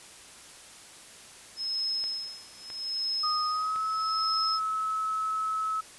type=tone with tremolo; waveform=sine; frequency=5170 Hz; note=E8; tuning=34 cents flat; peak=-27 dBFS; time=1.56-4.6 s; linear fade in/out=50 ms; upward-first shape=sine; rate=0.79 Hz; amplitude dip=95%
type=clicks; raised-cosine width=0.3 ms; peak=-27 dBFS; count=3; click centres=2.04 / 2.702 / 3.76 s
type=tone with pitch glide; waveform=sine; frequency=1240 to 1294.2 Hz; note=D#6 to E6; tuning=-6 to -32 cents; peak=-27 dBFS; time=3.23-5.81 s; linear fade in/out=10 ms; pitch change=+74 cents; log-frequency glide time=3.48-3.81 s
effects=white hiss -49 dBFS RMS until 5.98 s + resampled to 24000 Hz